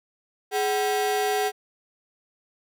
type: ring-modulated tone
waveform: 45% pulse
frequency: 587.3 Hz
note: D5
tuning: in tune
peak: -19 dBFS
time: 0.51-1.52 s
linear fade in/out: 50 ms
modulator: 169 Hz
effects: none